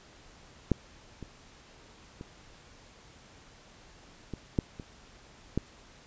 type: clicks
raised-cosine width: 3 ms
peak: -10 / -28 / -28 / -23 / -12 / -27 / -14 dBFS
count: 7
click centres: 0.717 / 1.227 / 2.211 / 4.337 / 4.588 / 4.798 / 5.576 s
effects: pink hiss -55 dBFS RMS until 6.06 s + resampled to 16000 Hz